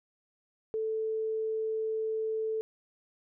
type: tone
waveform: sine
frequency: 440 Hz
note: A4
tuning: in tune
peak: -29 dBFS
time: 0.74-2.61 s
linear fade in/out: 0 ms
effects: none